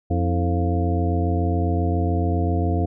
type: harmonic tone with a mistuned harmonic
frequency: 87.31 Hz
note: F2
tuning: in tune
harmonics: 1 / 2 / 3 / 4 / 5 / 6 / 8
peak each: -20 / -29 / -28 / -28 / -31 / -34 / -29 dBFS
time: 0.1-2.86 s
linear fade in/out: 10 ms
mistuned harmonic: 4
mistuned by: -110 cents
effects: none